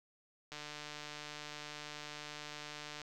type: click train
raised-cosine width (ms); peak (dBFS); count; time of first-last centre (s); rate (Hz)
0.2; -28; 373; 0.52-3.017; 149
effects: none